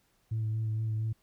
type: tone with vibrato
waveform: sine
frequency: 110 Hz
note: A2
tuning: in tune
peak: -27 dBFS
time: 0.31-1.13 s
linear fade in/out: 10 ms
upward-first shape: sine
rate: 4.3 Hz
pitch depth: 20 cents each way
effects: tanh soft clip ceiling -26 dBFS + pink hiss -71 dBFS RMS until 1.22 s